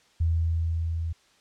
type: tone with level ramp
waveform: sine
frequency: 82.41 Hz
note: E2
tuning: in tune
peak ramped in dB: -20 to -27 dBFS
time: 0.2-1.13 s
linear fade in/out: 10 ms
effects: white hiss -61 dBFS RMS until 1.4 s + low-pass 6000 Hz 12 dB/octave